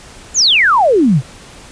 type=exponential sweep; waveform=sine; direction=down; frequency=7459 to 118.5 Hz; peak=-7 dBFS; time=0.34-1.22 s; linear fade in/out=50 ms; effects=pink hiss -37 dBFS RMS until 1.71 s + resampled to 22050 Hz